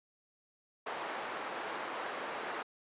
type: band-pass noise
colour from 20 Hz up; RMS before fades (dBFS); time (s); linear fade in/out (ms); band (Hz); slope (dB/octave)
white; -40; 0.86-2.63; 10; 400 to 1300; 12
effects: resampled to 8000 Hz